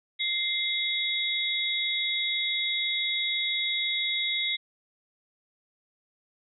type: tone cluster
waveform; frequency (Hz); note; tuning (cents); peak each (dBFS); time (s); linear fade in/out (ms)
sine; 2096 / 3402 / 3776; C7 / G#7 / A#7; +2 / +41 / +22; -30; 0.19-4.57; 20
effects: none